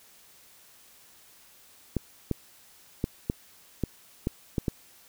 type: clicks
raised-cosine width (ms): 3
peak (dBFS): -13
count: 8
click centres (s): 1.967 / 2.313 / 3.041 / 3.299 / 3.837 / 4.271 / 4.582 / 4.682
effects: white hiss -56 dBFS RMS until 5.08 s